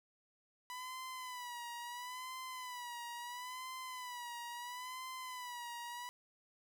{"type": "tone with vibrato", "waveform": "sawtooth", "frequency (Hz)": 990, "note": "B5", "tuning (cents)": 4, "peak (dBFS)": -40, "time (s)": [0.7, 6.09], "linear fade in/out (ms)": 0, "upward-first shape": "sine", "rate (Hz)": 0.74, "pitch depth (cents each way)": 74, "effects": []}